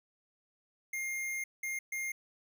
square tone bursts at uneven times, 2121 Hz, C7, 23 cents sharp, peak -35 dBFS, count 3, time 0.93-1.44 / 1.63-1.79 / 1.92-2.12 s, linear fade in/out 5 ms, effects none

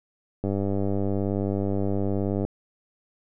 click train, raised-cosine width 2 ms, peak -14 dBFS, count 200, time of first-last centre 0.44-2.45 s, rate 99 Hz, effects none

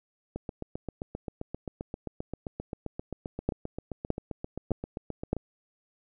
two click trains, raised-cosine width 2 ms, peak -21 / -12 dBFS, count 39 / 4, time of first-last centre 0.36-5.367 / 3.49-5.33 s, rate 7.59 / 1.63 Hz, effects none

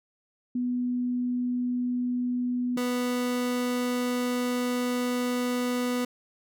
sine / 30% pulse tone pair in turn, 246.9 / 246.9 Hz, B3 / B3, 0 / 0 cents, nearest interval unison, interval 0 cents, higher neither, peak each -25 / -23 dBFS, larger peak second, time 0.55-2.77 / 2.77-6.05 s, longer second, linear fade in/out 5 ms, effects none

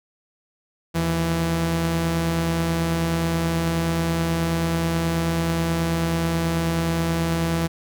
sawtooth tone pair together, 78.4 / 166.12 Hz, D#2 / E3, +14 / +14 cents, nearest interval octave + minor second, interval 1300 cents, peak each -25 / -17 dBFS, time 0.94-7.68 s, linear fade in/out 20 ms, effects none

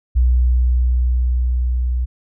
sine tone with level ramp, 61.7 Hz, B1, 1 cent flat, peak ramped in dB -10 to -16 dBFS, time 0.15-2.06 s, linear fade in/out 20 ms, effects none

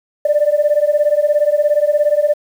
sine beating tone pair, 584 / 601 Hz, D5 / D5, -10 / +40 cents, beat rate 17 Hz, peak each -13 dBFS, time 0.25-2.34 s, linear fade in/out 5 ms, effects tanh soft clip ceiling -5 dBFS + 7-bit

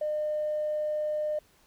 triangle tone with tanh clipping, 606 Hz, D#5, 46 cents flat, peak -27 dBFS, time 0.01-1.39 s, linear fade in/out 5 ms, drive 4 dB, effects pink hiss -63 dBFS RMS until 1.66 s

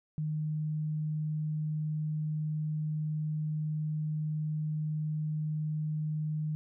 sine tone, 153.6 Hz, D#3, 22 cents flat, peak -30 dBFS, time 0.18-6.55 s, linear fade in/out 0 ms, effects none

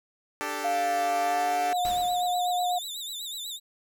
10% pulse chord, D suspended fourth, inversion none, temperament equal, 293.7 / 392 / 440 Hz, D4 / G4 / A4, 0 / 0 / 0 cents, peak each -27 dBFS, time 0.41-1.73 s, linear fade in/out 0 ms
sine tone with pitch glide, 698.5 to 717.3 Hz, F5 to F5, 0 to +46 cents, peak -24 dBFS, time 0.64-2.79 s, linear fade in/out 10 ms, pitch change +46 cents, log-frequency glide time 1.22-1.42 s
sawtooth tone with vibrato, 3726 Hz, A#7, 2 cents flat, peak -31 dBFS, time 1.72-3.6 s, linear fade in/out 50 ms, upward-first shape sine, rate 8.1 Hz, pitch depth 110 cents each way
pink noise with exponential decay, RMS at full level -37 dBFS, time 1.85-2.64 s, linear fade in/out 0 ms, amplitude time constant 170 ms
effects none

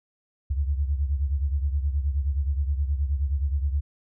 sine beating tone pair, 69 / 78.5 Hz, C#2 / D#2, -7 / +16 cents, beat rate 9.5 Hz, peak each -23 / -29 dBFS, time 0.5-3.81 s, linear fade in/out 10 ms, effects none

